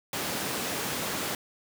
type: high-pass noise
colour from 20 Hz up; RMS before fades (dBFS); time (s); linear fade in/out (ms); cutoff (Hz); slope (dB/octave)
pink; -32; 0.13-1.35; 2; 180; 12
effects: none